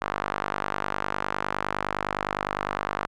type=tone with band-pass filter; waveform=sawtooth; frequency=49.82 Hz; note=G1; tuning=29 cents sharp; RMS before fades=-30 dBFS; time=0.01-3.07 s; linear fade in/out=10 ms; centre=1200 Hz; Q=1.6; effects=none